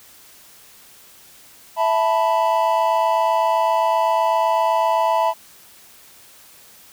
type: chord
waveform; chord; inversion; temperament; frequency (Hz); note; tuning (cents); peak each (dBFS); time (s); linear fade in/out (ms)
triangle; E suspended fourth; none; equal; 659.3 / 880 / 987.8; E5 / A5 / B5; 0 / 0 / 0; -18; 1.76-5.34; 50
effects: white hiss -47 dBFS RMS until 6.92 s